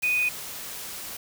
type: tone in noise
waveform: sine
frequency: 2484 Hz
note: D#7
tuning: 3 cents flat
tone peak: -21 dBFS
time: 0.03-0.29 s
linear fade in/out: 5 ms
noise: white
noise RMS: -37 dBFS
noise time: 0.02-1.17 s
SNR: +13 dB
effects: none